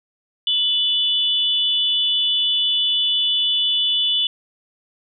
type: tone pair together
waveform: sine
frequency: 2974 / 3466 Hz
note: F#7 / A7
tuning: +8 / -27 cents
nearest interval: minor third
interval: 265 cents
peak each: -19 dBFS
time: 0.47-4.27 s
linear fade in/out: 2 ms
effects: none